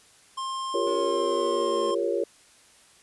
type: tone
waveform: square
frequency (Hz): 1060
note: C6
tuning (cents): +22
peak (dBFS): -30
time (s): 0.37-1.95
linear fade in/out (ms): 10
type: chord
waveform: sine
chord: G half-diminished seventh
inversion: third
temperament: equal with one note detuned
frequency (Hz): 349.2 / 401.2 / 466.2 / 554.4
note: F4 / G4 / Bb4 / Db5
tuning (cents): 0 / +40 / 0 / 0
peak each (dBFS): -29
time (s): 0.74-2.24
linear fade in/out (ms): 5
type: exponential sweep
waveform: 30% pulse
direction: down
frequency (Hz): 290 to 220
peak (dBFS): -37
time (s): 0.87-1.91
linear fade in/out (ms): 0
effects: white hiss -56 dBFS RMS until 3.02 s + resampled to 24000 Hz